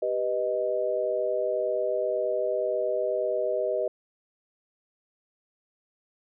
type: chord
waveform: sine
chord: G augmented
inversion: none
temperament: equal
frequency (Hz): 392 / 493.9 / 622.3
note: G4 / B4 / D#5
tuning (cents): 0 / 0 / 0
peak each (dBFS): -31 / -29 / -27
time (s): 0.02-3.88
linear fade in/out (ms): 5
effects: none